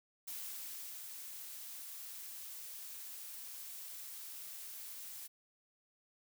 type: noise with ADSR envelope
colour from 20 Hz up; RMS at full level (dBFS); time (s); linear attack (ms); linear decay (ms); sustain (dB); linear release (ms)
blue; -44; 0.27-5.28; 11; 750; -4; 19
effects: none